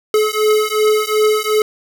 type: beating tone pair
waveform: square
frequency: 426.9 / 429.6 Hz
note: G#4 / A4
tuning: +48 / -41 cents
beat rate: 2.7 Hz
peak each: -16 / -16 dBFS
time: 0.14-1.62 s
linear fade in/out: 2 ms
effects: none